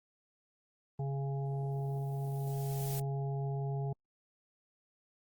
harmonic tone, 137.9 Hz, C#3, 9 cents flat, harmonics 1 / 3 / 5 / 6, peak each -33 / -43 / -47 / -49 dBFS, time 0.99-3.93 s, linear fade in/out 5 ms
blue noise with exponential growth, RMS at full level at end -41 dBFS, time 1.34-3 s, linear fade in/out 5 ms, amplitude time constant 360 ms
effects Opus 24 kbps

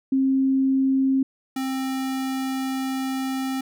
sine / square tone pair in turn, 267 / 264.4 Hz, C4 / C4, +35 / +18 cents, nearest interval unison, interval 17 cents, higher first, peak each -17 / -25 dBFS, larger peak first, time 0.12-1.23 / 1.56-3.61 s, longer second, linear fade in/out 5 ms, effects none

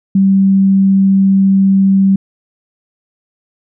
sine tone, 193.9 Hz, G3, 19 cents flat, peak -6 dBFS, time 0.15-2.16 s, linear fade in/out 5 ms, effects none

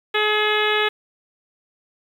harmonic tone, 424.1 Hz, G#4, 36 cents sharp, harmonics 1 / 2 / 3 / 4 / 5 / 6 / 7 / 8 / 9, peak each -22 / -27 / -26 / -24 / -26 / -27 / -29 / -27 / -31 dBFS, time 0.14-0.89 s, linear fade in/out 10 ms, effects 8-bit

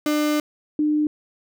35% pulse / sine tone pair in turn, 300 / 301.3 Hz, D4 / D4, +37 / +44 cents, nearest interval unison, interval 7 cents, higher second, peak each -17 dBFS, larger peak neither, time 0.06-0.4 / 0.79-1.07 s, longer first, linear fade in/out 2 ms, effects none

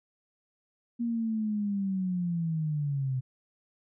sine linear sweep, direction down, 238 to 127.1 Hz, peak -27 dBFS, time 0.99-3.21 s, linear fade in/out 20 ms, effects none

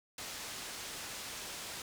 white low-pass noise, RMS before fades -44 dBFS, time 0.18-1.82 s, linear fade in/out 2 ms, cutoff 7500 Hz, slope 12 dB/octave, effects none

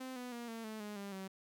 sawtooth tone with pitch steps, 258.9 / 247.9 / 237.4 / 227.3 / 217.7 / 208.5 / 199.64 / 191.18 Hz, C4 / B3 / A#3 / A#3 / A3 / G#3 / G3 / G3, -18 / +7 / +32 / -43 / -18 / +7 / +32 / -43 cents, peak -39 dBFS, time 0-1.28 s, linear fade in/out 10 ms, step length 160 ms, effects none

